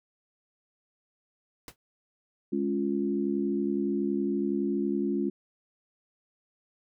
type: noise with exponential decay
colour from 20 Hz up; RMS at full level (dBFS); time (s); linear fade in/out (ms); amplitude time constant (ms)
pink; -39; 1.68-1.76; 1; 16
type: chord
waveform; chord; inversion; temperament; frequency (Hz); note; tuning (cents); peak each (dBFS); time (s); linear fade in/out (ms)
sine; Db major; second; equal; 207.7 / 277.2 / 349.2; Ab3 / Db4 / F4; 0 / 0 / 0; -30; 2.52-5.3; 10
effects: none